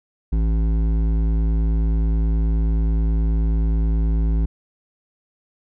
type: tone with hard clipping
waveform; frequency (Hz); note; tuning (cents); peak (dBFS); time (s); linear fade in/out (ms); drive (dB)
sine; 54.7; A1; -9; -18; 0.32-4.46; 10; 11
effects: none